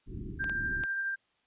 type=low-pass noise; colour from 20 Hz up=pink; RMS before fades=-40 dBFS; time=0.06-0.86 s; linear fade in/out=50 ms; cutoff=390 Hz; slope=96 dB/octave
type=tone with tremolo; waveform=sine; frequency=1584 Hz; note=G6; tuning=18 cents sharp; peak=-29 dBFS; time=0.39-1.16 s; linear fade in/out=20 ms; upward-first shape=sine; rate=12 Hz; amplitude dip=25%
type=clicks; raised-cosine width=0.3 ms; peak=-25 dBFS; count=3; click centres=0.442 / 0.496 / 0.837 s
effects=white hiss -72 dBFS RMS until 1.46 s + resampled to 8000 Hz